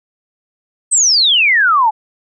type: exponential sweep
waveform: sine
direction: down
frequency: 8460 to 830.6 Hz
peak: -8 dBFS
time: 0.91-1.91 s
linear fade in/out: 20 ms
effects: none